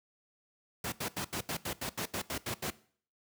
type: noise bursts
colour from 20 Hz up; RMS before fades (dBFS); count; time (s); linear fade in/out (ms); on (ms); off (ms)
pink; -35; 12; 0.84-2.704; 5; 82; 80
effects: noise-tail reverb RT60 0.5 s tail -19 dB re dry + high-pass 100 Hz 12 dB/octave